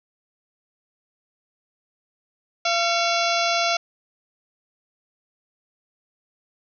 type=harmonic tone with a mistuned harmonic; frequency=683 Hz; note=F5; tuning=39 cents flat; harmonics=1 / 2 / 3 / 4 / 5 / 6 / 7 / 8 / 9; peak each=-23 / -26 / -28 / -29 / -30 / -31 / -31 / -32 / -33 dBFS; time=2.65-3.77 s; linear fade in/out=5 ms; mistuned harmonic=3; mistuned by=+140 cents; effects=none